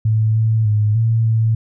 sine tone with pitch steps, 109.6 / 111 / 105.9 / 113.4 / 112 Hz, A2 / A2 / G#2 / A#2 / A2, -6 / +16 / +34 / -47 / +31 cents, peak -12 dBFS, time 0.05-1.55 s, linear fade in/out 5 ms, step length 300 ms, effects none

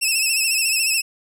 15% pulse tone with vibrato, 2637 Hz, E7, in tune, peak -10 dBFS, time 0.01-1.02 s, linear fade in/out 20 ms, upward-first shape sine, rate 14 Hz, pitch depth 63 cents each way, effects none

